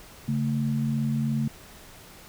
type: tone pair together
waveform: sine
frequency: 140 / 222.9 Hz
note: C#3 / A3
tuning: +18 / +23 cents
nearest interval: minor sixth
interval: 805 cents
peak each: -26 dBFS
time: 0.28-1.48 s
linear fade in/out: 5 ms
effects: pink hiss -48 dBFS RMS until 2.28 s